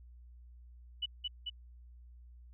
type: tone with echo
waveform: sine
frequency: 2960 Hz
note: F#7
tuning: in tune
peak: -32 dBFS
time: 1.02-1.06 s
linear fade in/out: 10 ms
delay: 220 ms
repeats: 2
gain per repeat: -2 dB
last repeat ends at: 1.5 s
effects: added 60 Hz sine -52 dBFS peak until 2.53 s